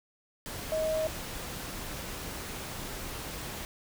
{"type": "tone in noise", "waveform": "sine", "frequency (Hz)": 630, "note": "D#5", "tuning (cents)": 21, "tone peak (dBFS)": -27, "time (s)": [0.72, 1.07], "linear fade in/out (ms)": 0, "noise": "pink", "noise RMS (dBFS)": -39, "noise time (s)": [0.46, 3.65], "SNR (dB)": 9, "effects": []}